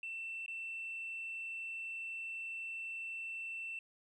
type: tone with dropouts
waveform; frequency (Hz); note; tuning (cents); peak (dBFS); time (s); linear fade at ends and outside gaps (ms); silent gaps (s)
sine; 2682; E7; +29; -39; 0.03-3.79; 2; 0.462-0.48
effects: tanh soft clip ceiling -36 dBFS + 13-bit